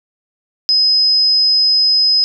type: tone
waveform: sine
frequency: 5060 Hz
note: D#8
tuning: 28 cents sharp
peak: -9 dBFS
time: 0.69-2.24 s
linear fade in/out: 0 ms
effects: none